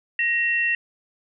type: tone pair together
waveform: sine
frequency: 1879.8 / 2720 Hz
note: A#6 / F7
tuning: +14 / -46 cents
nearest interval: tritone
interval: 640 cents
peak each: -21 / -23 dBFS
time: 0.19-0.75 s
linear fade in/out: 2 ms
effects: none